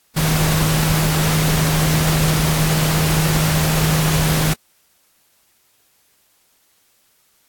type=tone in noise; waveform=sine; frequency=156.7 Hz; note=D#3; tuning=13 cents sharp; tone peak=-16 dBFS; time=0.16-4.54 s; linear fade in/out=10 ms; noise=pink; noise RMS=-20 dBFS; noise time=0.16-4.54 s; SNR=+1 dB; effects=white hiss -59 dBFS RMS until 7.48 s + AAC 64 kbps